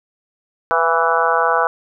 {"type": "harmonic tone with a mistuned harmonic", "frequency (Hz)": 164.81, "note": "E3", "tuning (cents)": 0, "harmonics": [3, 4, 5, 6, 7, 8, 9], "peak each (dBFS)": [-21, -21, -21, -21, -21, -21, -21], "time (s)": [0.71, 1.67], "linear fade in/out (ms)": 0, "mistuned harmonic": 4, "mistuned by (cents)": 28, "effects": []}